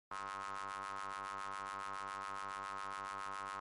sawtooth ring-modulated tone, 97.8 Hz, G2, 4 cents flat, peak -35 dBFS, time 0.11-3.6 s, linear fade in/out 5 ms, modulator 1170 Hz, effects MP3 48 kbps

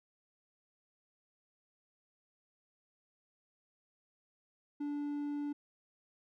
triangle tone, 290.6 Hz, D4, 18 cents flat, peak -33 dBFS, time 4.8-5.53 s, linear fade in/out 10 ms, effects none

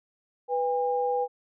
sine tone pair together, 493.9 / 808 Hz, B4 / G#5, 0 / -48 cents, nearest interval major sixth, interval 852 cents, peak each -26 / -27 dBFS, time 0.48-1.28 s, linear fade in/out 50 ms, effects none

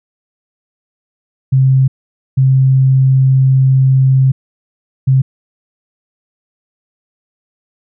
sine tone bursts at uneven times, 132.5 Hz, C3, 22 cents sharp, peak -6 dBFS, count 3, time 1.52-1.88 / 2.37-4.32 / 5.07-5.22 s, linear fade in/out 10 ms, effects none

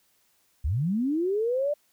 sine linear sweep, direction up, 59.1 to 601 Hz, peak -23 dBFS, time 0.64-1.74 s, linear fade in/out 10 ms, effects white hiss -67 dBFS RMS until 1.92 s

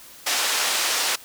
white band-pass noise, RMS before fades -23 dBFS, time 0.26-1.16 s, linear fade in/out 10 ms, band 520 to 6800 Hz, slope 12 dB/octave, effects white hiss -45 dBFS RMS until 1.24 s

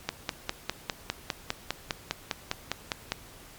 click train, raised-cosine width 0.2 ms, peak -10 dBFS, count 16, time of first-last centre 0.09-3.12 s, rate 4.95 Hz, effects pink hiss -50 dBFS RMS until 3.58 s + MP3 96 kbps

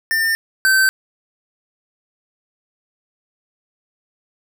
square tone pair in turn, 1801 / 1544.6 Hz, A6 / G6, +40 / -26 cents, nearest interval minor third, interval 266 cents, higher first, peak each -16 / -12 dBFS, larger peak second, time 0.11-0.35 / 0.65-0.89 s, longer neither, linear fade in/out 0 ms, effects none

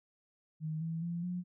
sine tone with pitch steps, 156.6 / 163.63 / 170.97 / 178.64 Hz, D#3 / E3 / F3 / F3, +11 / -12 / -37 / +39 cents, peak -34 dBFS, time 0.6-1.44 s, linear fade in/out 50 ms, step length 210 ms, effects none

